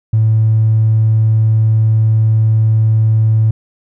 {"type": "tone with tanh clipping", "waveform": "triangle", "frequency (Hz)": 110, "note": "A2", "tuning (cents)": 0, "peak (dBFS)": -7, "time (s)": [0.13, 3.51], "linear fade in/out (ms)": 5, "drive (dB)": 1, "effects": []}